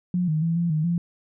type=tone with pitch steps; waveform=sine; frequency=178.7 / 155.4 / 166 / 171.1 / 154.7 / 171.7 Hz; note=F3 / D#3 / E3 / F3 / D#3 / F3; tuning=+40 / -2 / +12 / -35 / -10 / -29 cents; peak=-20 dBFS; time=0.14-0.98 s; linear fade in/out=2 ms; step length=140 ms; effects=none